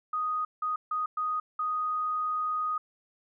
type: tone bursts at uneven times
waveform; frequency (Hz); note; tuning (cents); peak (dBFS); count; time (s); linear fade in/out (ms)
sine; 1244.5; D#6; 0; -27; 5; 0.13-0.45 / 0.62-0.76 / 0.91-1.06 / 1.17-1.4 / 1.59-2.78; 5
effects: none